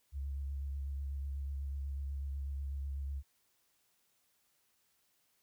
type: tone with vibrato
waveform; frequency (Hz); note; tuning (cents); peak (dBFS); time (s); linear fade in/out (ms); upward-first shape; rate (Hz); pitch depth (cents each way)
sine; 69.3; C#2; 0; -36; 0.12-3.23; 50; triangle; 8.1; 35
effects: white hiss -75 dBFS RMS until 5.42 s